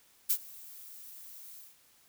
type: noise with ADSR envelope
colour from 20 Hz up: violet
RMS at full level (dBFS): -25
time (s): 0.29-1.77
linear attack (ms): 15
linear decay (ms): 70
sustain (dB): -24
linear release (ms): 190
effects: white hiss -64 dBFS RMS until 2.08 s